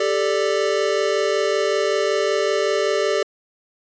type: chord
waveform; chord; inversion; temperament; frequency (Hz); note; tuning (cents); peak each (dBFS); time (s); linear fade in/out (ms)
square; G suspended second; none; equal with one note detuned; 394.7 / 440 / 587.3; G4 / A4 / D5; +12 / 0 / 0; -23; 0-3.23; 5
effects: resampled to 16000 Hz